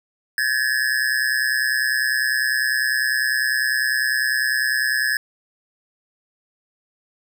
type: tone with amplitude modulation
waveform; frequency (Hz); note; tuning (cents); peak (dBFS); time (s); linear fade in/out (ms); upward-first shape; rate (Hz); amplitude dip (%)
square; 1700; G#6; +40; -15; 0.38-5.17; 2; sine; 130; 90
effects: none